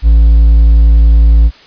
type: tone with hard clipping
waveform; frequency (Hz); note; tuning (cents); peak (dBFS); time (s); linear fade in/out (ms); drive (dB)
triangle; 55.6; A1; +19; -3; 0.02-1.51; 50; 5
effects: white hiss -39 dBFS RMS until 1.66 s + resampled to 11025 Hz